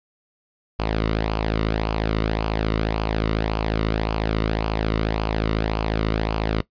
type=tone with flanger; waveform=sawtooth; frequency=54.1 Hz; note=A1; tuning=29 cents flat; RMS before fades=-23 dBFS; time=0.79-6.61 s; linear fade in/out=0 ms; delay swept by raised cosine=0.52 to 1.23 ms; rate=1.8 Hz; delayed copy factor=-0.55; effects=noise-tail reverb RT60 0.1 s tail -19 dB re dry + resampled to 11025 Hz